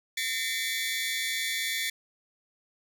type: tone cluster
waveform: sawtooth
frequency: 1821 / 2046 / 2275 / 3444 Hz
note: A#6 / C7 / C#7 / A7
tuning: -41 / -39 / +44 / -38 cents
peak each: -31 dBFS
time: 0.17-1.9 s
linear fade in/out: 5 ms
effects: none